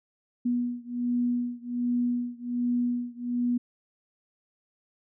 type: beating tone pair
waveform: sine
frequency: 242.5 / 243.8 Hz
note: B3 / B3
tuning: -31 / -22 cents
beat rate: 1.3 Hz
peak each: -28 / -29 dBFS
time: 0.45-3.58 s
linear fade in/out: 10 ms
effects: none